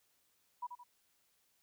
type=tone with echo; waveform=sine; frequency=976 Hz; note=B5; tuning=21 cents flat; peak=-37 dBFS; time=0.62-0.67 s; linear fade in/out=10 ms; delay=84 ms; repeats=2; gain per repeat=-7 dB; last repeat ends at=0.838 s; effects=white hiss -75 dBFS RMS until 1.62 s